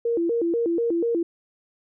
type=tone with vibrato; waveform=sine; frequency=397.4 Hz; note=G4; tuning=24 cents sharp; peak=-20 dBFS; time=0.05-1.23 s; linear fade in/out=5 ms; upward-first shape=square; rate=4.1 Hz; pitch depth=280 cents each way; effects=none